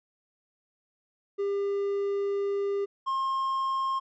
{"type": "tone pair in turn", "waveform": "triangle", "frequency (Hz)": [400.2, 1068.4], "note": ["G4", "C6"], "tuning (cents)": [36, 36], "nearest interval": "octave + perfect fourth", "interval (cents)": 1700, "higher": "second", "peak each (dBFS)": -24, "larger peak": "neither", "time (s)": [[1.38, 2.86], [3.06, 4]], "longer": "first", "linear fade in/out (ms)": 20, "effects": ["resampled to 16000 Hz"]}